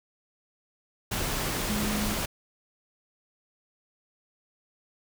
sine tone in noise, 210 Hz, G#3, 19 cents sharp, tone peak -29 dBFS, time 1.69-2.14 s, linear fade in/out 10 ms, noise pink, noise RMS -30 dBFS, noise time 1.11-2.26 s, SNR -2 dB, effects none

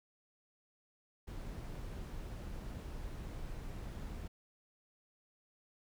brown noise, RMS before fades -44 dBFS, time 1.27-4.28 s, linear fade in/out 10 ms, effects none

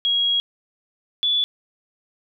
sine tone pair in turn, 3300 / 3445 Hz, G#7 / A7, -12 / -37 cents, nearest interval minor second, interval 75 cents, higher second, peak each -17 dBFS, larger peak neither, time 0.05-0.4 / 1.23-1.44 s, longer first, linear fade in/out 0 ms, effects none

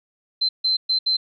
sine tone bursts at uneven times, 4093 Hz, C8, 39 cents flat, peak -17 dBFS, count 4, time 0.41-0.49 / 0.64-0.77 / 0.89-0.99 / 1.06-1.17 s, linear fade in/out 10 ms, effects none

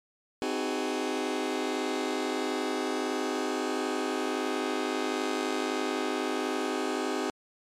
sawtooth chord, Ab dominant seventh, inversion first, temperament just, 259.6 / 311.5 / 373.8 / 415.3 Hz, C4 / Eb4 / Gb4 / Ab4, -13 / +2 / +18 / 0 cents, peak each -30 dBFS, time 0.42-7.3 s, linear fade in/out 0 ms, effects low-pass 8000 Hz 12 dB/octave + MP3 96 kbps

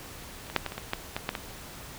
clicks, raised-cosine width 0.3 ms, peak -29 / -22 / -6 / -15 / -22 / -18 / -11 / -14 / -11 / -15 dBFS, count 10, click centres 0.468 / 0.5 / 0.563 / 0.663 / 0.721 / 0.78 / 0.934 / 1.165 / 1.291 / 1.352 s, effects pink hiss -44 dBFS RMS until 1.98 s

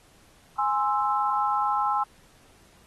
sine chord, Ab augmented, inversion none, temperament equal, 830.6 / 1046.5 / 1318.5 Hz, Ab5 / C6 / E6, 0 / 0 / 0 cents, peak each -25 / -27 / -27 dBFS, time 0.58-2.04 s, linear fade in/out 10 ms, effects pink hiss -58 dBFS RMS until 2.86 s + AAC 32 kbps

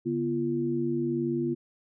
sine tone cluster, 141.9 / 243.7 / 343 Hz, C#3 / B3 / F4, +41 / -23 / -31 cents, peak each -34 / -30 / -28 dBFS, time 0.05-1.55 s, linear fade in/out 20 ms, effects none

